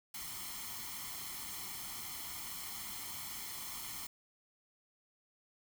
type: noise with comb filter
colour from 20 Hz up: white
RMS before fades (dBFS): -44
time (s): 0.14-4.07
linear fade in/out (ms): 5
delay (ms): 0.94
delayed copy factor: +0.7
effects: none

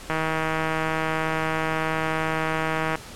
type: click train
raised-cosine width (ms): 0.5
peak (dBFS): -10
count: 455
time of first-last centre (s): 0.1-2.955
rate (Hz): 159
effects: pink hiss -41 dBFS RMS until 3.15 s + low-pass 11000 Hz 12 dB/octave

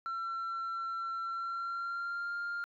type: tone with pitch glide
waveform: sine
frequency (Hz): 1352 to 1400.5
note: E6 to F6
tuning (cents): +43 to +4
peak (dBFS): -32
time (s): 0.06-2.64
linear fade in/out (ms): 0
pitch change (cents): +61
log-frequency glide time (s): 1.25-2.35
effects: tanh soft clip ceiling -33 dBFS

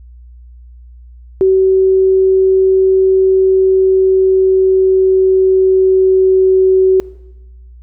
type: tone with pitch glide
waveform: sine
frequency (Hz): 379.9 to 377.1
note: F#4 to F#4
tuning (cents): +46 to +33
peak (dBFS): -6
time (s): 1.41-7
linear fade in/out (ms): 0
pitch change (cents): -13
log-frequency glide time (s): 3.11-6.61
effects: noise-tail reverb RT60 1.0 s tail -22 dB re dry + added 60 Hz sine -34 dBFS peak until 7.82 s

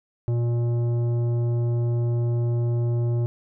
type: tone with tanh clipping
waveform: triangle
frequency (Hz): 118.8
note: A#2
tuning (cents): +33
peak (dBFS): -22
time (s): 0.28-3.26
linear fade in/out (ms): 0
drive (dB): 15
effects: none

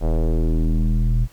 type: tone with low-pass filter sweep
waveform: square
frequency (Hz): 40.24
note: E1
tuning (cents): -41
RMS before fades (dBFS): -18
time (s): 0-1.28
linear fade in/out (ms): 50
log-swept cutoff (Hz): 660 to 120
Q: 2.1
effects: pink hiss -52 dBFS RMS until 1.32 s

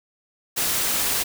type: noise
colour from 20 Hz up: white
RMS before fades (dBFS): -23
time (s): 0.56-1.24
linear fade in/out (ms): 20
effects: none

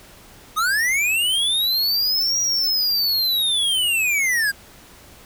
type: linear two-way sweep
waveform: square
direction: up then down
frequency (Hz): 1212 to 5770 to 1580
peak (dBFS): -18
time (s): 0.56-4.52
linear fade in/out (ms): 20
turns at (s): 2.41
effects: pink hiss -46 dBFS RMS until 5.25 s

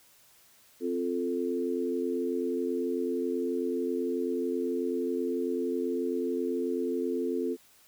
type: chord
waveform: sine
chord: F major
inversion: second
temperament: equal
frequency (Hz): 261.6 / 349.2 / 440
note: C4 / F4 / A4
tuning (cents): 0 / 0 / 0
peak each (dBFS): -32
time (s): 0.8-7.57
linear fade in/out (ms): 50
effects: white hiss -60 dBFS RMS until 7.87 s

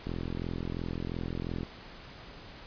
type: click train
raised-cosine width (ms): 3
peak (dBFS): -22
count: 68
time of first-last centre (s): 0.07-1.632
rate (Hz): 42.9
effects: pink hiss -48 dBFS RMS until 2.66 s + resampled to 11025 Hz

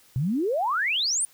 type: exponential sweep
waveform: sine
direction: up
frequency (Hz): 119.5 to 9680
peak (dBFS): -22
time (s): 0.16-1.25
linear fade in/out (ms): 0
effects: white hiss -57 dBFS RMS until 1.33 s

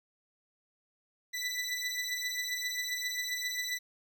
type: beating tone pair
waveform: 20% pulse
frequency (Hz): 1975.5 / 1983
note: B6 / B6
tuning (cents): 0 / +7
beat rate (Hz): 7.5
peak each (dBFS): -32 / -30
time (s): 1.33-3.79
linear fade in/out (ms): 20
effects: none

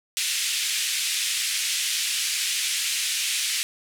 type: band-pass noise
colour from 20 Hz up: pink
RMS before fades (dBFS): -26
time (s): 0.17-3.63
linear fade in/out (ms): 0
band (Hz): 2300 to 11000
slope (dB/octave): 24
effects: none

